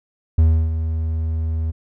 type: tone with ADSR envelope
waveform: triangle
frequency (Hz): 80.2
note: E2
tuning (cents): -47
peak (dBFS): -7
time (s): 0.38-1.72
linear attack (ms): 6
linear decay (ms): 310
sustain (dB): -10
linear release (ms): 22
effects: none